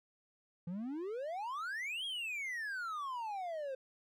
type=exponential two-way sweep; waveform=triangle; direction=up then down; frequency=164.81 to 3321 to 515 Hz; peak=-36 dBFS; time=0.67-3.75 s; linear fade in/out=5 ms; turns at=2.05 s; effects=none